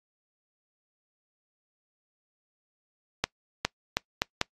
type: accelerating click train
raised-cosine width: 0.2 ms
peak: -6 dBFS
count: 5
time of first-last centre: 3.24-4.414 s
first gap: 410 ms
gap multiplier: 0.78
effects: noise-tail reverb RT60 0.1 s tail -25 dB re dry + AAC 32 kbps